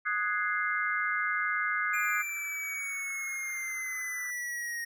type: chord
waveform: sine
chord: Ab dominant seventh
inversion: second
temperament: equal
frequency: 1244.5 / 1480 / 1661.2 / 2093 Hz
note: Eb6 / Gb6 / Ab6 / C7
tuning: 0 / 0 / 0 / 0 cents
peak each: -33 dBFS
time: 0.05-2.23 s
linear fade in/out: 20 ms
type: linear sweep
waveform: square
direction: down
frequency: 2409 to 1864.7 Hz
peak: -34 dBFS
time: 1.93-4.85 s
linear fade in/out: 10 ms
type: band-pass noise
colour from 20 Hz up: white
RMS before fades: -49 dBFS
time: 2.14-4.31 s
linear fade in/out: 10 ms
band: 1200 to 1800 Hz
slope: 96 dB/octave
effects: none